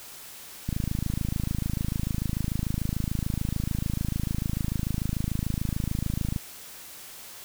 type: click train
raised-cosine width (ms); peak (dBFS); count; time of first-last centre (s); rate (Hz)
5; -15; 153; 0.69-6.362; 26.8
effects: white hiss -44 dBFS RMS until 7.44 s